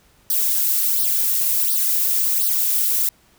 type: noise with flanger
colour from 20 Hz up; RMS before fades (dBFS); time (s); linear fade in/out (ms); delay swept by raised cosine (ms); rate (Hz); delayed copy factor
violet; -19; 0.3-3.09; 2; 0.2 to 2.8; 1.4; +0.85
effects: pink hiss -56 dBFS RMS until 3.38 s